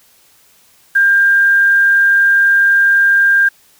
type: tone with quantisation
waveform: sine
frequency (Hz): 1598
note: G6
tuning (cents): +33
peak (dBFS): -7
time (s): 0.95-3.49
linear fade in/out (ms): 10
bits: 6
effects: white hiss -50 dBFS RMS until 3.79 s